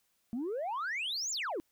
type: exponential two-way sweep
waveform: sine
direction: up then down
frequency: 220 to 7459 to 298.2 Hz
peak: -31 dBFS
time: 0.33-1.6 s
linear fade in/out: 0 ms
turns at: 1.31 s
effects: tanh soft clip ceiling -31 dBFS + white hiss -75 dBFS RMS until 1.71 s